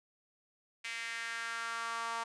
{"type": "tone with high-pass filter sweep", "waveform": "sawtooth", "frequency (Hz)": 230.1, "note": "A#3", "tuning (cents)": -22, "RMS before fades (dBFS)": -39, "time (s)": [0.84, 2.24], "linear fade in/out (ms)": 10, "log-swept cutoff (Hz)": [2200, 980], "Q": 3.1, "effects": ["resampled to 22050 Hz"]}